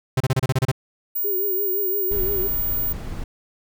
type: tone bursts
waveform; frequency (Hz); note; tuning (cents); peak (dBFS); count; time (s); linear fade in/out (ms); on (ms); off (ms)
45% pulse; 130.81; C3; 0; -16; 9; 0.17-0.716; 5; 34; 30
type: tone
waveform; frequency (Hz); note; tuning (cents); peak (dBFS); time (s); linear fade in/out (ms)
sine; 15420; B9; -43; -21; 1.15-2.93; 10
type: tone with vibrato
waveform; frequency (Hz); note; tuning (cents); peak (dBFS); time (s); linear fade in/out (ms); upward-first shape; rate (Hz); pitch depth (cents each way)
sine; 389.1; G4; -13; -25; 1.24-2.48; 10; triangle; 5.8; 110
type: noise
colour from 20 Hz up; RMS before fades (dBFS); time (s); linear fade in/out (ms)
brown; -29; 2.11-3.24; 5
effects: none